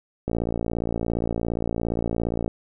click train, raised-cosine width 2 ms, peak -12 dBFS, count 127, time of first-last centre 0.28-2.479 s, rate 57.3 Hz, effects none

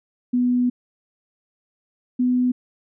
sine tone pair in turn, 246.9 / 249.6 Hz, B3 / B3, 0 / +19 cents, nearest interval unison, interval 19 cents, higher second, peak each -16 dBFS, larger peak neither, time 0.33-0.7 / 2.19-2.52 s, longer first, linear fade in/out 10 ms, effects none

